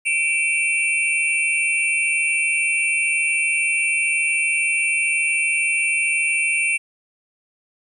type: tone cluster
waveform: sine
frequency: 2323 / 2476 / 2702 / 9020 Hz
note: D7 / D#7 / E7 / C#9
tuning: -20 / -9 / +42 / +29 cents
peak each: -21 / -27 / -21 / -27 dBFS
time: 0.05-6.78 s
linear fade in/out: 20 ms
effects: 9-bit